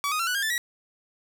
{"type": "tone with pitch steps", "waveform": "sawtooth", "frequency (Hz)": [1141, 1244.3, 1356.9, 1479.7, 1613.6, 1759.7, 1918.9], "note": ["C#6", "D#6", "E6", "F#6", "G6", "A6", "A#6"], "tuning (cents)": [50, 0, 50, 0, 50, 0, 50], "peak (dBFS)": -21, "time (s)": [0.04, 0.579], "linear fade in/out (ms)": 0, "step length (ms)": 77, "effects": []}